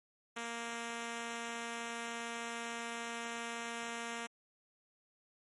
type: tone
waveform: 5% pulse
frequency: 233.1 Hz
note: A#3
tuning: in tune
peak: -28 dBFS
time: 0.36-4.27 s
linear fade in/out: 10 ms
effects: MP3 48 kbps